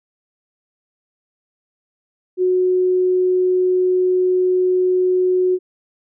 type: tone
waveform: sine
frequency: 366.8 Hz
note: F#4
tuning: 15 cents flat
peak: -13 dBFS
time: 2.37-5.59 s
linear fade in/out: 50 ms
effects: none